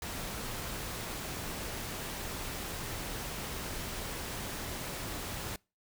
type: noise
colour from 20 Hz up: pink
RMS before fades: -39 dBFS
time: 0.02-5.56 s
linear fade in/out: 2 ms
effects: noise-tail reverb RT60 0.3 s tail -26 dB re dry